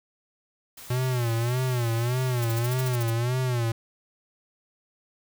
white noise, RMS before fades -44 dBFS, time 0.77-2.96 s, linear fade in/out 5 ms
square tone with vibrato, 121.6 Hz, B2, 26 cents flat, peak -24 dBFS, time 0.9-3.72 s, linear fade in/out 5 ms, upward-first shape sine, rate 1.7 Hz, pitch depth 110 cents each way
blue noise bursts, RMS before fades -35 dBFS, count 10, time 2.42-3.103 s, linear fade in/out 5 ms, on 26 ms, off 47 ms
effects none

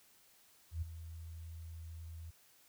sine tone with ADSR envelope, 82 Hz, E2, 9 cents flat, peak -33 dBFS, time 0.71-2.31 s, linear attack 110 ms, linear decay 12 ms, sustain -12 dB, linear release 12 ms, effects white hiss -66 dBFS RMS until 2.68 s

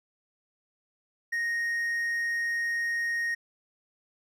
triangle tone, 1864.7 Hz, A#6, in tune, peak -25 dBFS, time 1.32-3.35 s, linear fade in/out 10 ms, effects none

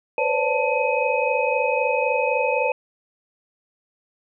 sine tone cluster, 497.2 / 521 / 573 / 886 / 2523 Hz, B4 / C5 / D5 / A5 / D#7, +12 / -7 / -43 / +12 / +23 cents, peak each -25 dBFS, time 0.18-2.72 s, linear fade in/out 2 ms, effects none

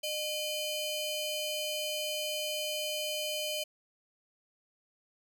sawtooth ring-modulated tone, 1828 Hz, A#6, 34 cents flat, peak -26 dBFS, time 0.03-3.64 s, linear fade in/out 10 ms, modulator 1220 Hz, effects none

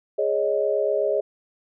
sine chord, Ab suspended fourth, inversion none, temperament equal, 415.3 / 554.4 / 622.3 Hz, Ab4 / Db5 / Eb5, 0 / 0 / 0 cents, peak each -24 dBFS, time 0.18-1.21 s, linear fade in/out 10 ms, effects none

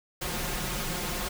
pink noise with comb filter, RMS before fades -32 dBFS, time 0.21-1.29 s, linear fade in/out 10 ms, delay 5.6 ms, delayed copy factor +0.75, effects none

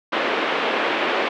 pink band-pass noise, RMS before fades -22 dBFS, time 0.12-1.29 s, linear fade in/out 10 ms, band 310 to 3100 Hz, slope 24 dB/octave, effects none

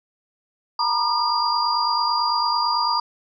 sine tone cluster, 925 / 974 / 1209 / 4790 Hz, A#5 / B5 / D6 / D8, -14 / -24 / +50 / +33 cents, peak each -24 dBFS, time 0.79-3 s, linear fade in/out 5 ms, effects none

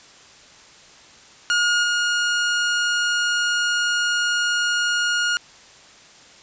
sawtooth tone with level steps, 1431 Hz, F6, 42 cents sharp, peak -13 / -15 dBFS, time 1.5-5.37 s, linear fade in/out 0 ms, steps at 1.83 s, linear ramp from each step 10 ms, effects white hiss -47 dBFS RMS until 6.42 s + resampled to 16000 Hz

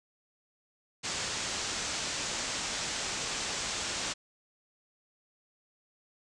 white low-pass noise, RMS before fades -35 dBFS, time 1.03-4.14 s, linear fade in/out 20 ms, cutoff 7800 Hz, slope 48 dB/octave, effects resampled to 24000 Hz

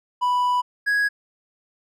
triangle tone pair in turn, 987.8 / 1661.3 Hz, B5 / G#6, 0 / 0 cents, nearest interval major sixth, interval 900 cents, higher second, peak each -16 dBFS, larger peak neither, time 0.21-0.62 / 0.86-1.09 s, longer first, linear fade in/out 20 ms, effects none

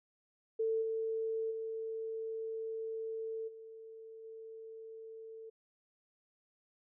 sine tone with level steps, 446.2 Hz, A4, 24 cents sharp, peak -30 / -33 / -37 / -48 / -46 dBFS, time 0.59-5.5 s, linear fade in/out 10 ms, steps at 0.81 / 1.5 / 3.47 / 4.23 s, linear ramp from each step 20 ms, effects none

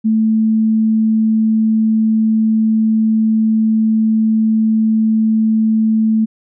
sine tone, 220 Hz, A3, in tune, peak -10 dBFS, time 0.04-6.26 s, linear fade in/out 20 ms, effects none

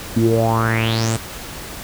sawtooth tone with low-pass filter sweep, 112.9 Hz, A2, 45 cents sharp, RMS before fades -17 dBFS, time 0.16-1.17 s, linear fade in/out 10 ms, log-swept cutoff 250 to 9000 Hz, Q 6.9, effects pink hiss -32 dBFS RMS until 1.83 s

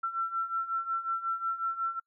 sine beating tone pair, 1344 / 1349.5 Hz, E6 / E6, +33 / +40 cents, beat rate 5.5 Hz, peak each -35 / -31 dBFS, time 0.03-2 s, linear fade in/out 10 ms, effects noise-tail reverb RT60 0.1 s tail -25 dB re dry

